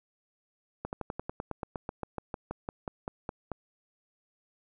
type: slowing click train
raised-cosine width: 1 ms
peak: -20 dBFS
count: 20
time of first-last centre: 0.85-3.517 s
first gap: 79 ms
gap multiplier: 1.06
effects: none